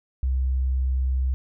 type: tone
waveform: sine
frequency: 64.9 Hz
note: C2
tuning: 13 cents flat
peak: -20 dBFS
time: 0.23-1.34 s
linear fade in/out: 0 ms
effects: none